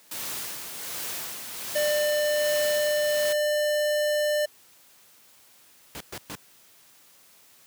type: noise with tremolo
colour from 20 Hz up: white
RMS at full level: -33 dBFS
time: 0.11-3.33 s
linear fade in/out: 5 ms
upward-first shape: sine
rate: 1.3 Hz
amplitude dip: 45%
type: tone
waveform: square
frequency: 597 Hz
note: D5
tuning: 28 cents sharp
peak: -23 dBFS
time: 1.75-4.46 s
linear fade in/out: 10 ms
type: noise bursts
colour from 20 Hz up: pink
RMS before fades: -36 dBFS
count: 3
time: 5.95-6.352 s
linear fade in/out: 0 ms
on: 54 ms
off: 120 ms
effects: white hiss -56 dBFS RMS until 7.66 s + high-pass 100 Hz 12 dB/octave